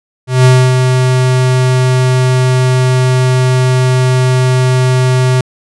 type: tone with ADSR envelope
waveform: square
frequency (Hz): 128.1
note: C3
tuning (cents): -36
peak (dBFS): -3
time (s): 0.27-5.41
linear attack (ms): 180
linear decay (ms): 270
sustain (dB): -5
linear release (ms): 3
effects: resampled to 24000 Hz